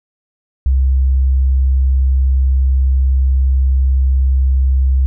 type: tone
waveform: sine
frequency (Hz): 65.9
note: C2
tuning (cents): +13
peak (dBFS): -9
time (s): 0.66-5.06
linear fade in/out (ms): 0
effects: none